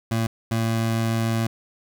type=tone pair in turn; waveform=25% pulse; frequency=113.4 / 113.4 Hz; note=A#2 / A#2; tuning=-47 / -47 cents; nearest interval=unison; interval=0 cents; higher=neither; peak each=-17 dBFS; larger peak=neither; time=0.11-0.27 / 0.51-1.47 s; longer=second; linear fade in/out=5 ms; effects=none